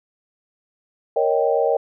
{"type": "chord", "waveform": "sine", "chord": "Eb dominant seventh", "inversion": "second", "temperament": "equal", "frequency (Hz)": [466.2, 554.4, 622.3, 784], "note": ["Bb4", "Db5", "Eb5", "G5"], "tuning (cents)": [0, 0, 0, 0], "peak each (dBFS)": [-20, -21, -22, -24], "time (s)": [1.16, 1.77], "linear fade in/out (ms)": 5, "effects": []}